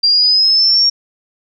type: linear sweep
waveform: sine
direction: up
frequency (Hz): 4730 to 5570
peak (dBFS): -8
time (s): 0.03-0.9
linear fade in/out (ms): 10
effects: none